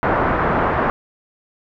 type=low-pass noise; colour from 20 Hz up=white; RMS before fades=-18 dBFS; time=0.03-0.9 s; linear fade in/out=0 ms; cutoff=1400 Hz; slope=24 dB/octave; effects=none